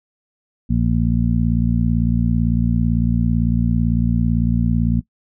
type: harmonic tone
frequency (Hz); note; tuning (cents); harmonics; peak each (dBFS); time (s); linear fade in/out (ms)
57.9; A#1; -11; 1 / 2 / 3 / 4; -20 / -20 / -20 / -20; 0.69-5.01; 20
effects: noise-tail reverb RT60 0.1 s tail -21 dB re dry